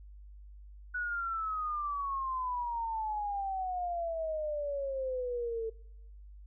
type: exponential sweep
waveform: sine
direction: down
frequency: 1480 to 443.6 Hz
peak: -32 dBFS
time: 0.94-5.7 s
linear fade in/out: 10 ms
effects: noise-tail reverb RT60 0.8 s tail -22 dB re dry + added 50 Hz sine -48 dBFS peak until 6.46 s